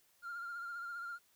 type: tone with vibrato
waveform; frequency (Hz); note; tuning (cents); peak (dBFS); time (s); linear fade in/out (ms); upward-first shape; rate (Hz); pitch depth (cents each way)
triangle; 1396.9; F6; 0; -38; 0.22-1.19; 50; sine; 15; 35
effects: tanh soft clip ceiling -37 dBFS + white hiss -71 dBFS RMS until 1.35 s